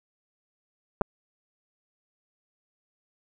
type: clicks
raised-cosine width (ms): 1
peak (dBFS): -10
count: 2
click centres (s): 1.012 / 1.017
effects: none